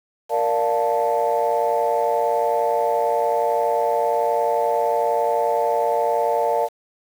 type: chord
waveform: sine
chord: Bb major seventh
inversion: none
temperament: equal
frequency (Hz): 466.2 / 587.3 / 698.5 / 880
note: Bb4 / D5 / F5 / A5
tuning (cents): 0 / 0 / 0 / 0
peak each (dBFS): -22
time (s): 0.29-6.69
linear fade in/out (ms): 50
effects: tanh soft clip ceiling -10 dBFS + 7-bit